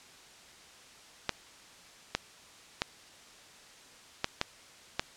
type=clicks; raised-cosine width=0.2 ms; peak=-10 dBFS; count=6; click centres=1.293 / 2.15 / 2.819 / 4.244 / 4.414 / 4.995 s; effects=white hiss -54 dBFS RMS until 5.16 s + low-pass 7000 Hz 12 dB/octave